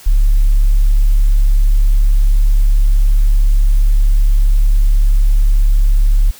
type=tone; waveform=sine; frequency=35.34 Hz; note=C#1; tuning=34 cents sharp; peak=-5 dBFS; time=0.06-6.31 s; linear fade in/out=10 ms; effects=tanh soft clip ceiling -4 dBFS + white hiss -39 dBFS RMS until 6.39 s